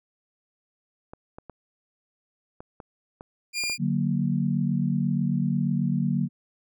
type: clicks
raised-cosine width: 1 ms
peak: -26 dBFS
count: 8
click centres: 1.135 / 1.385 / 1.497 / 2.605 / 2.802 / 3.209 / 3.638 / 3.698 s
type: tone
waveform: 20% pulse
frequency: 2406 Hz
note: D7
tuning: 41 cents sharp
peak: -21 dBFS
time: 3.53-3.78 s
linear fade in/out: 50 ms
type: chord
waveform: sine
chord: D augmented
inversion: none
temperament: equal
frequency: 146.83 / 185 / 233.1 Hz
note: D3 / F#3 / A#3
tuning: 0 / 0 / 0 cents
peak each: -26 / -26 / -27 dBFS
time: 3.78-6.29 s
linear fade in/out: 50 ms
effects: none